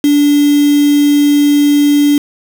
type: tone with quantisation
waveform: sine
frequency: 290 Hz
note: D4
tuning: 22 cents flat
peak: -6 dBFS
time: 0.04-2.18 s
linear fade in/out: 2 ms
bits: 3
effects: none